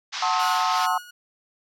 white band-pass noise, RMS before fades -31 dBFS, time 0.12-0.87 s, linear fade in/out 20 ms, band 780 to 5800 Hz, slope 48 dB/octave
sine chord, F# diminished seventh, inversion none, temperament just, 740 / 888 / 1065.6 / 1278.7 Hz, F#5 / A5 / C6 / Eb6, 0 / +16 / +31 / +47 cents, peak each -26 dBFS, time 0.22-0.98 s, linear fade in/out 5 ms
sawtooth tone with tremolo, 1451 Hz, F#6, 34 cents flat, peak -26 dBFS, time 0.39-1.11 s, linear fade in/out 10 ms, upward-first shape sine, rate 2.6 Hz, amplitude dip 80%
effects none

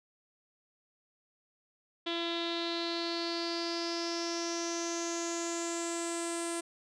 sawtooth tone with low-pass filter sweep, 338.3 Hz, E4, 45 cents sharp, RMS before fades -35 dBFS, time 2.06-6.61 s, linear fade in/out 10 ms, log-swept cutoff 3500 to 8800 Hz, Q 7.2, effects none

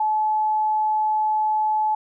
sine tone, 860 Hz, A5, 40 cents flat, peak -18 dBFS, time 0-1.95 s, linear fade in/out 5 ms, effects none

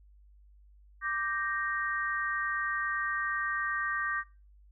sine chord, G minor, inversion second, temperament equal, 1174.7 / 1568 / 1864.7 Hz, D6 / G6 / Bb6, 0 / 0 / 0 cents, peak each -34 dBFS, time 1.01-4.24 s, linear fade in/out 50 ms, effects noise-tail reverb RT60 0.3 s tail -19 dB re dry + added 50 Hz sine -55 dBFS peak until 4.71 s

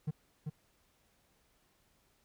triangle tone with echo, 152.2 Hz, D#3, 38 cents flat, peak -29 dBFS, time 0.07-0.11 s, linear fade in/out 10 ms, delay 390 ms, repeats 1, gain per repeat -4 dB, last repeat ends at 0.5 s, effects pink hiss -72 dBFS RMS until 2.24 s

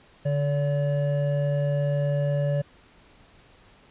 triangle tone pair together, 144.7 / 572.2 Hz, D3 / D5, -25 / -45 cents, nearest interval 2 octaves, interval 2380 cents, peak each -21 / -25 dBFS, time 0.25-2.62 s, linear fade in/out 10 ms, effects pink hiss -55 dBFS RMS until 3.9 s + resampled to 8000 Hz

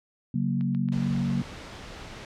sine chord, F# major, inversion second, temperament equal, 138.59 / 185 / 233.1 Hz, C#3 / F#3 / A#3, 0 / 0 / 0 cents, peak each -28 dBFS, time 0.34-1.42 s, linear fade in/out 5 ms
click train, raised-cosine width 0.3 ms, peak -31 dBFS, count 8, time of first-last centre 0.61-1.58 s, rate 7.22 Hz
pink noise, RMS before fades -41 dBFS, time 0.92-2.25 s, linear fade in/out 2 ms
effects low-pass 5000 Hz 12 dB/octave

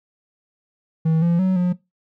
triangle tone with pitch steps, 160.8 / 170.7 / 187.2 / 178.9 Hz, E3 / F3 / F#3 / F3, -43 / -39 / +20 / +42 cents, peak -13 dBFS, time 1.05-1.73 s, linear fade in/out 10 ms, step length 170 ms, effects noise-tail reverb RT60 0.2 s tail -19 dB re dry

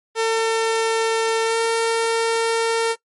sawtooth tone with pitch glide, 450 to 456 Hz, A4 to A#4, +39 to -38 cents, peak -13 dBFS, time 0.15-2.96 s, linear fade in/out 50 ms, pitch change +23 cents, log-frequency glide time 1.43-1.58 s, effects noise-tail reverb RT60 0.1 s tail -20 dB re dry + MP3 48 kbps

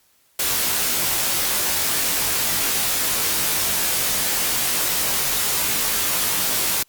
white noise with comb filter, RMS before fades -21 dBFS, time 0.39-6.83 s, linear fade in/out 5 ms, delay 19 ms, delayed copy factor -1, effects white hiss -60 dBFS RMS until 6.88 s + Opus 48 kbps

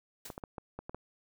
white noise with exponential decay, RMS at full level -41 dBFS, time 0.25-0.4 s, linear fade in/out 5 ms, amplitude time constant 31 ms
clicks, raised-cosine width 1 ms, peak -26 dBFS, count 7, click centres 0.302 / 0.379 / 0.438 / 0.582 / 0.79 / 0.895 / 0.946 s
effects none

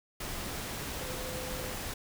sine tone in noise, 510 Hz, C5, 44 cents flat, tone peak -42 dBFS, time 1.01-1.74 s, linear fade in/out 5 ms, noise pink, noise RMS -38 dBFS, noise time 0.2-1.94 s, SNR -7 dB, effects none

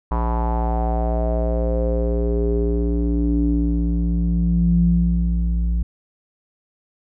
square tone with low-pass filter sweep, 58 Hz, A#1, 8 cents flat, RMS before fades -19 dBFS, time 0.11-5.83 s, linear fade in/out 5 ms, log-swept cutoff 1000 to 120 Hz, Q 5.6, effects none

